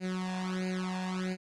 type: tone with flanger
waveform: sawtooth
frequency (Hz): 185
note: F#3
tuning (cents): 0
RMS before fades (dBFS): -34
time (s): 0-1.37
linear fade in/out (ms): 50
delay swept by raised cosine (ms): 0.44 to 1.17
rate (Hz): 1.5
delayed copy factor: +0.8
effects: low-pass 7000 Hz 12 dB/octave + AAC 32 kbps